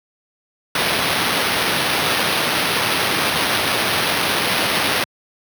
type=noise with sample-and-hold; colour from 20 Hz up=blue; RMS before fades=-19 dBFS; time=0.75-5.04 s; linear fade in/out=2 ms; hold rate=7350 Hz; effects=high-pass 100 Hz 12 dB/octave